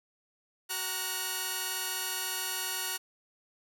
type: tone cluster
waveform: 5% pulse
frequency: 375.9 / 930 / 1452 Hz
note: F#4 / A#5 / F#6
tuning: +27 / -4 / -33 cents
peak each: -29 / -25 / -23 dBFS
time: 0.69-2.98 s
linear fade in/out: 20 ms
effects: none